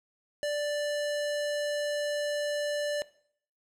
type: tone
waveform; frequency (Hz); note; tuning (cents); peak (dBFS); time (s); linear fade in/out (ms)
square; 587.3; D5; 0; -29; 0.43-3.02; 0
effects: noise-tail reverb RT60 0.6 s tail -19 dB re dry + low-pass 10000 Hz 12 dB/octave